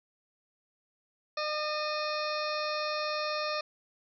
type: harmonic tone with a mistuned harmonic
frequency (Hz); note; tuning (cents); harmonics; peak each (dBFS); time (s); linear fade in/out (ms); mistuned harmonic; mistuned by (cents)
606; D#5; -46; 1 / 2 / 3 / 4 / 6 / 7 / 8 / 9; -34 / -35 / -42 / -39 / -45 / -40 / -45 / -43; 1.37-3.61; 5; 4; +43
effects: none